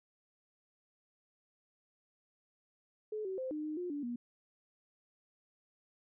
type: tone with pitch steps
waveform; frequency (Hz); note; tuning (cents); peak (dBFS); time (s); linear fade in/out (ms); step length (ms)
sine; 428.3 / 379.6 / 519 / 303.8 / 306.6 / 356.7 / 289.4 / 240.2; A4 / F#4 / C5 / D#4 / D#4 / F4 / D4 / B3; -47 / +44 / -14 / -41 / -25 / +37 / -25 / -48; -36; 3.12-4.16; 5; 130
effects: none